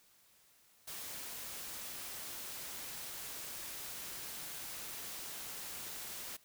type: noise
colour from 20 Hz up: white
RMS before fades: -45 dBFS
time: 0.87-6.37 s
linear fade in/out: 10 ms
effects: white hiss -67 dBFS RMS until 6.44 s